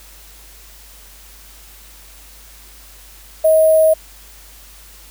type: tone with sample-and-hold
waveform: sine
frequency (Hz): 633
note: D#5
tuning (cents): +30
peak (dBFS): -8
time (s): 3.44-3.94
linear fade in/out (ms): 10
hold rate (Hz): 11025
effects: added 50 Hz sine -43 dBFS peak until 5.1 s + white hiss -43 dBFS RMS until 5.1 s